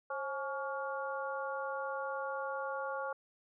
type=harmonic tone with a mistuned harmonic; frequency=281.5 Hz; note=C#4; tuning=27 cents sharp; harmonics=2 / 3 / 4 / 5; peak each=-39 / -42 / -42 / -42 dBFS; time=0.1-3.13 s; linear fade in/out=5 ms; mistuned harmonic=2; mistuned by=-80 cents; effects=none